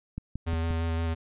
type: click train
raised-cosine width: 5 ms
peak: -21 dBFS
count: 4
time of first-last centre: 0.18-0.708 s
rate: 5.68 Hz
type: tone with vibrato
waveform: square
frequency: 82.41 Hz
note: E2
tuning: in tune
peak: -27 dBFS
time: 0.46-1.15 s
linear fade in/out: 20 ms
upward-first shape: square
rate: 5.8 Hz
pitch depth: 13 cents each way
effects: resampled to 8000 Hz